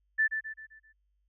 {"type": "tone with echo", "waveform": "sine", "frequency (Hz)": 1760, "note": "A6", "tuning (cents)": 0, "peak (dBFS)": -22, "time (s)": [0.18, 0.28], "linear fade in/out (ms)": 20, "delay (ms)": 130, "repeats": 5, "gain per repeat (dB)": -7, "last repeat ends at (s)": 0.93, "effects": ["added 50 Hz sine -70 dBFS peak until 1.28 s"]}